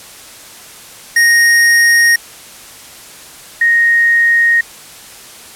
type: tone pair in turn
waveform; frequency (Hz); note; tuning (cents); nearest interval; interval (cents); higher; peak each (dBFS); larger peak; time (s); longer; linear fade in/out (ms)
square / sine; 1864.7 / 1864.7; A#6 / A#6; 0 / 0; unison; 0; neither; -7; neither; 1.16-2.16 / 3.61-4.61; neither; 5
effects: white hiss -35 dBFS RMS until 5.55 s + low-pass 12000 Hz 12 dB/octave